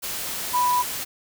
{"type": "tone in noise", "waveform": "sine", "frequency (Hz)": 987.8, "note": "B5", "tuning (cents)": 0, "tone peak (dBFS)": -18, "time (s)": [0.53, 0.83], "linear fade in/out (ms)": 20, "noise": "white", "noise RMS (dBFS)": -30, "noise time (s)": [0.02, 1.05], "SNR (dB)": 9, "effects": []}